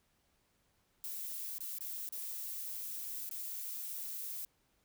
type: noise with dropouts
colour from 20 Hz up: violet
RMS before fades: -42 dBFS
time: 1.04-4.45 s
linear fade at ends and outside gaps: 1 ms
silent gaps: 1.583-1.605 / 1.786-1.807 / 2.09-2.124 / 3.292-3.312 s
effects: pink hiss -75 dBFS RMS until 4.84 s